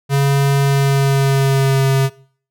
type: tone with pitch glide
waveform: square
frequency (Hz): 139.2 to 135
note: C#3 to C#3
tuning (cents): +8 to -45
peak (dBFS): -12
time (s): 0.09-2.1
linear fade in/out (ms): 50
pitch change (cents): -53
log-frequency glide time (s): 0.6-1.85
effects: noise-tail reverb RT60 0.5 s tail -21 dB re dry